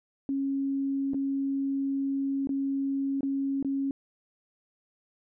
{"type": "tone with dropouts", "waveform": "sine", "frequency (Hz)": 274.1, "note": "C#4", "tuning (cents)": -19, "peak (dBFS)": -26, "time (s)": [0.29, 3.91], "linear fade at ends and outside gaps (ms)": 1, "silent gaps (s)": [[1.135, 1.144], [2.472, 2.492], [3.208, 3.231], [3.627, 3.647]], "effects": []}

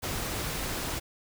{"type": "noise", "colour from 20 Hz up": "pink", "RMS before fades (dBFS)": -33, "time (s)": [0.02, 1], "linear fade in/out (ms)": 20, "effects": []}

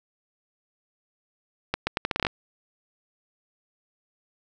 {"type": "accelerating click train", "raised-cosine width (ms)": 0.3, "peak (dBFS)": -8, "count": 10, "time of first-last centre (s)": [1.74, 2.268], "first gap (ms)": 130, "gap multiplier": 0.78, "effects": []}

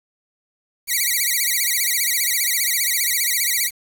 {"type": "tone with vibrato", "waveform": "5% pulse", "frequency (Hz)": 2100, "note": "C7", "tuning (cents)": 6, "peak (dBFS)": -8, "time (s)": [0.87, 3.71], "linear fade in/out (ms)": 50, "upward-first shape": "sine", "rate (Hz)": 15, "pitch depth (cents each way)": 180, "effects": ["7-bit"]}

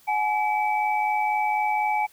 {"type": "tone cluster", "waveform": "sine", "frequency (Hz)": [741, 845, 2299], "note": ["F#5", "G#5", "D7"], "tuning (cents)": [2, 30, -37], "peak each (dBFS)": [-30, -22, -29], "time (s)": [0.07, 2.07], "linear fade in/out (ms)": 20, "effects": ["white hiss -56 dBFS RMS until 2.12 s"]}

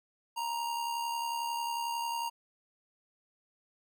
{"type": "tone with amplitude modulation", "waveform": "square", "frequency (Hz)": 935, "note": "A#5", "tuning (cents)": 5, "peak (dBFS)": -31, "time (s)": [0.36, 2.3], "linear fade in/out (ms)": 20, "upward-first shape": "sine", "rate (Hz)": 71.1, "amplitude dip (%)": 45, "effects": []}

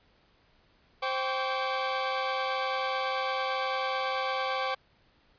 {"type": "tone cluster", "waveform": "sawtooth", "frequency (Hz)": [525, 783, 1142], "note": ["C5", "G5", "D6"], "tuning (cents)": [6, -2, -49], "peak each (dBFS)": -29, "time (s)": [1.02, 4.75], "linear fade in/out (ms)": 10, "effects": ["pink hiss -65 dBFS RMS until 5.38 s", "resampled to 11025 Hz"]}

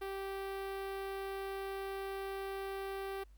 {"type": "tone with notch filter", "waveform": "sawtooth", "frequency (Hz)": 390, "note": "G4", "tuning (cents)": -9, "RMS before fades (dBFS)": -41, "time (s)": [0.01, 3.24], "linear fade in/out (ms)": 10, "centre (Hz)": 6800, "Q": 0.6, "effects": ["added 50 Hz sine -56 dBFS peak until 3.37 s", "pink hiss -75 dBFS RMS until 3.37 s"]}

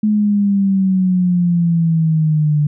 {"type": "exponential sweep", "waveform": "sine", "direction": "down", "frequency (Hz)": [214, 147], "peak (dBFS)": -11, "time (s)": [0.03, 2.67], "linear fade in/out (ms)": 5, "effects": []}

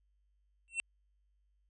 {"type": "tone with exponential growth", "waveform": "square", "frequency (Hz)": 2704, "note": "E7", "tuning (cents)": 43, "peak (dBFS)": -29, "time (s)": [0.68, 0.8], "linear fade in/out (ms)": 0, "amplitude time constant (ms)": 25, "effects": ["added 50 Hz sine -70 dBFS peak until 1.69 s", "resampled to 24000 Hz"]}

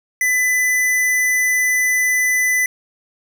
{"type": "tone", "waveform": "square", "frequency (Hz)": 2002, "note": "B6", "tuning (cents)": 23, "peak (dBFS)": -15, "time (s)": [0.21, 2.66], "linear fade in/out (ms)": 2, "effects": []}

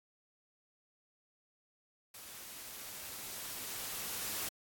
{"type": "noise with level ramp", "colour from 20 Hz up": "white", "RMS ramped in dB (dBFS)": [-50, -38], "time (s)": [2.14, 4.49], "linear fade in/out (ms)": 5, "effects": ["AAC 64 kbps"]}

